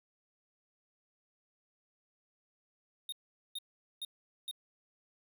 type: tone bursts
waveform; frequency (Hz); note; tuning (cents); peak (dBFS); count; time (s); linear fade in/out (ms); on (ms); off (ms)
square; 3700; A#7; -14; -38; 4; 3.09-4.512; 2; 33; 430
effects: none